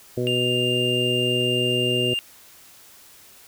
harmonic tone, 123.47 Hz, B2, in tune, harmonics 1 / 2 / 3 / 4 / 5, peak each -27 / -29 / -25 / -29 / -34 dBFS, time 0.17-2.14 s, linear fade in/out 5 ms
triangle tone, 2800 Hz, F7, 4 cents sharp, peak -21 dBFS, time 0.27-2.19 s, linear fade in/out 0 ms
effects white hiss -49 dBFS RMS until 3.47 s

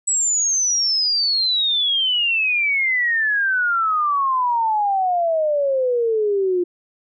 sine exponential sweep, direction down, 7902 to 349.2 Hz, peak -16 dBFS, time 0.07-6.64 s, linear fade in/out 10 ms, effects none

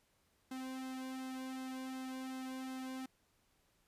sawtooth tone with flanger, 260.5 Hz, C4, 7 cents flat, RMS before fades -44 dBFS, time 0.51-3.06 s, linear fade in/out 5 ms, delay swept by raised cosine 1.7 to 2.29 ms, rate 2.7 Hz, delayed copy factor -0.9, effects pink hiss -75 dBFS RMS until 3.87 s + resampled to 32000 Hz

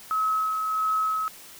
sine tone with tremolo, 1284 Hz, E6, 46 cents flat, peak -21 dBFS, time 0.11-1.28 s, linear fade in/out 0 ms, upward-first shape sine, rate 1.5 Hz, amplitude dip 35%, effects white hiss -46 dBFS RMS until 1.59 s

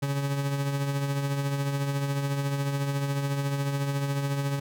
40% pulse tone with tremolo, 140 Hz, C#3, 18 cents sharp, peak -23 dBFS, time 0.02-4.6 s, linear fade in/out 10 ms, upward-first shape triangle, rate 14 Hz, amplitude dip 50%, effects none

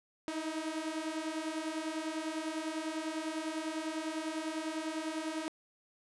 sawtooth beating tone pair, 311.1 / 321.1 Hz, D#4 / E4, 0 / -45 cents, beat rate 10 Hz, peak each -35 / -34 dBFS, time 0.28-5.48 s, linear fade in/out 0 ms, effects resampled to 24000 Hz + 11-bit

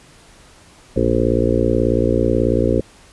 harmonic tone, 58.3 Hz, A#1, 1 cent sharp, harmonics 1 / 2 / 4 / 5 / 6 / 7 / 8 / 9, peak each -22 / -22 / -22 / -22 / -22 / -22 / -22 / -22 dBFS, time 0.96-2.81 s, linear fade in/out 5 ms, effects pink hiss -47 dBFS RMS until 3.12 s + resampled to 24000 Hz

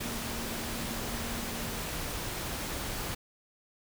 sine tone in noise, 232.3 Hz, A#3, 6 cents flat, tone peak -41 dBFS, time 0.01-1.82 s, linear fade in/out 10 ms, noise pink, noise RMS -36 dBFS, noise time 0-3.15 s, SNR -8 dB, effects none

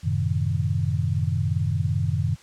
sine chord, F# diminished seventh, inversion none, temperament equal, 92.5 / 110 / 130.81 / 155.56 Hz, F#2 / A2 / C3 / Eb3, 0 / 0 / 0 / 0 cents, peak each -25 / -27 / -27 / -27 dBFS, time 0.03-2.36 s, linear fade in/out 20 ms, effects white hiss -51 dBFS RMS until 2.42 s + low-pass 7000 Hz 12 dB/octave

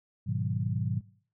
sine chord, G# minor seventh, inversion none, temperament equal, 103.83 / 123.47 / 155.56 / 185 Hz, G#2 / B2 / D#3 / F#3, 0 / 0 / 0 / 0 cents, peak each -32 / -32 / -35 / -35 dBFS, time 0.26-1.01 s, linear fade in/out 20 ms, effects noise-tail reverb RT60 0.5 s tail -20 dB re dry

